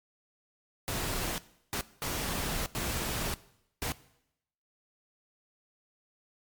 pink noise bursts at uneven times, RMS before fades -33 dBFS, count 5, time 0.88-1.38 / 1.73-1.81 / 2.02-2.66 / 2.75-3.34 / 3.82-3.92 s, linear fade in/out 0 ms, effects noise-tail reverb RT60 0.8 s tail -19 dB re dry + MP3 96 kbps

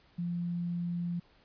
sine tone, 173.3 Hz, F3, 13 cents flat, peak -31 dBFS, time 0.18-1.2 s, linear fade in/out 10 ms, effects pink hiss -64 dBFS RMS until 1.44 s + resampled to 11025 Hz

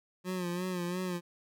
25% pulse tone with vibrato, 179.5 Hz, F3, 48 cents sharp, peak -29 dBFS, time 0.24-1.21 s, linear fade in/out 50 ms, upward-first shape sine, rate 2.9 Hz, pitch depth 57 cents each way, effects none

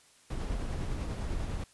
brown noise with tremolo, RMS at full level -33 dBFS, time 0.3-1.64 s, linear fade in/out 5 ms, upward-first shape sine, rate 10 Hz, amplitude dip 25%, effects white hiss -61 dBFS RMS until 1.73 s + resampled to 24000 Hz

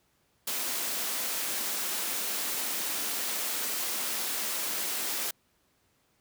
white high-pass noise, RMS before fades -32 dBFS, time 0.47-5.31 s, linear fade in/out 5 ms, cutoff 200 Hz, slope 24 dB/octave, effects pink hiss -70 dBFS RMS until 6.2 s + high-pass 60 Hz 12 dB/octave

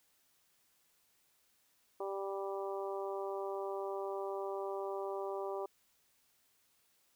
harmonic tone, 196 Hz, G3, in tune, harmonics 2 / 3 / 4 / 5 / 6, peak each -39 / -43 / -45 / -47 / -49 dBFS, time 2-5.66 s, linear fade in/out 5 ms, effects white hiss -73 dBFS RMS until 7.15 s

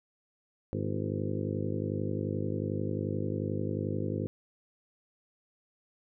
harmonic tone with a mistuned harmonic, 51.3 Hz, G#1, 21 cents flat, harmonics 2 / 3 / 4 / 5 / 6 / 7 / 8 / 9 / 10, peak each -35 / -37 / -38 / -39 / -40 / -40 / -41 / -42 / -42 dBFS, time 0.73-4.27 s, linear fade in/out 0 ms, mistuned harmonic 6, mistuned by +56 cents, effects none

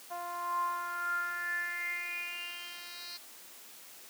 10% pulse tone with band-pass filter sweep, 349.2 Hz, F4, in tune, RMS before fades -37 dBFS, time 0.1-3.18 s, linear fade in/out 20 ms, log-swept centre 800 to 4200 Hz, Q 9.7, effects white hiss -52 dBFS RMS until 4.09 s + high-pass 200 Hz 12 dB/octave

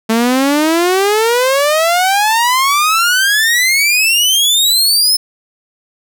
sawtooth exponential sweep, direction up, 219.8 to 5274 Hz, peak -6 dBFS, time 0.09-5.17 s, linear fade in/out 10 ms, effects none

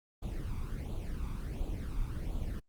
brown noise with flanger, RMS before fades -36 dBFS, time 0.22-2.6 s, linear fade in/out 10 ms, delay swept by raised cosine 0.27 to 0.86 ms, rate 1.4 Hz, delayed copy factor +0.75, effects Opus 24 kbps

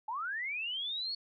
sine linear sweep, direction up, 830.6 to 4435 Hz, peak -34 dBFS, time 0.08-1.15 s, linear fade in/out 5 ms, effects none

